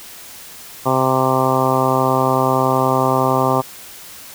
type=harmonic tone; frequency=130.81 Hz; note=C3; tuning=in tune; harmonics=1 / 2 / 3 / 4 / 5 / 6 / 7 / 8 / 9; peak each=-22 / -22 / -22 / -22 / -22 / -22 / -22 / -22 / -22 dBFS; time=0.85-3.62 s; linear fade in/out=20 ms; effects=white hiss -37 dBFS RMS until 4.34 s